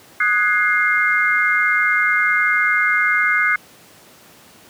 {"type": "chord", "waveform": "sine", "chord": "Ab dominant seventh", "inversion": "second", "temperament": "equal with one note detuned", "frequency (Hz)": [1244.5, 1480, 1661.2, 2115], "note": ["Eb6", "Gb6", "Ab6", "C7"], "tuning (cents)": [0, 0, 0, 18], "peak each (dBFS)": [-22, -19, -22, -17], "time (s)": [0.2, 3.56], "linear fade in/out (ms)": 5, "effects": ["pink hiss -46 dBFS RMS until 4.69 s", "high-pass 150 Hz 12 dB/octave"]}